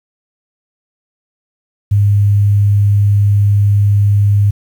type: tone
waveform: sine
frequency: 101.8 Hz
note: G#2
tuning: 34 cents flat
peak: -7 dBFS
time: 1.91-4.51 s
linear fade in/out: 10 ms
effects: 7-bit